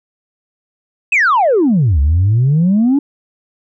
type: exponential two-way sweep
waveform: sine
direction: down then up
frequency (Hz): 2675 to 67.6 to 292.9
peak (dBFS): -7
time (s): 1.12-2.99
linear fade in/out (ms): 5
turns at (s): 2
effects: tanh soft clip ceiling -6 dBFS